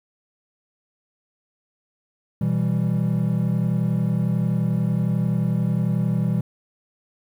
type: chord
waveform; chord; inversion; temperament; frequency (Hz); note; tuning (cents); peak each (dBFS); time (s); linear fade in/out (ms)
triangle; E minor; second; equal; 123.47 / 164.81 / 196; B2 / E3 / G3; 0 / 0 / 0; -21 / -20 / -22; 2.41-6.41; 5
effects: tanh soft clip ceiling -9 dBFS + 9-bit